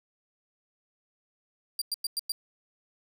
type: tone bursts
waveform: sawtooth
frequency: 4749 Hz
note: D8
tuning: 18 cents sharp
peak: -25 dBFS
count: 5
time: 1.79-2.32 s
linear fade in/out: 2 ms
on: 26 ms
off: 100 ms
effects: none